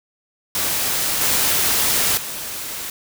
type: noise with level steps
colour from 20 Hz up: white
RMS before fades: -21 / -18 / -29 dBFS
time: 0.55-2.9 s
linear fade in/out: 2 ms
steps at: 1.21 / 2.17 s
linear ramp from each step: 5 ms
effects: none